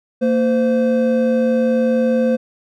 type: tone pair together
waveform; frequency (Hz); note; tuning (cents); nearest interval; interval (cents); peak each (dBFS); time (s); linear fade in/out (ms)
triangle; 229.5 / 515.2; A#3 / C5; -27 / -27; octave + major second; 1400; -14; 0.21-2.37; 20
effects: none